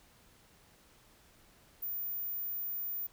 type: tone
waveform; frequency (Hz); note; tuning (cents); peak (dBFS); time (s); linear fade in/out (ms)
sine; 14770; A#9; -17; -32; 1.82-3.07; 10
effects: tanh soft clip ceiling -34 dBFS + pink hiss -63 dBFS RMS until 3.12 s